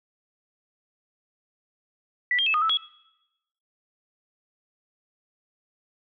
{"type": "tone with pitch steps", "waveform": "sine", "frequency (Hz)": [1965, 3204, 2612, 1233, 1311, 3339], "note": ["B6", "G7", "E7", "D#6", "E6", "G#7"], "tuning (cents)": [-9, 37, -17, -16, -10, 9], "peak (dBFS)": -20, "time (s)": [2.31, 2.772], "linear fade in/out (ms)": 2, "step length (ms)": 77, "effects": ["noise-tail reverb RT60 0.9 s tail -20 dB re dry"]}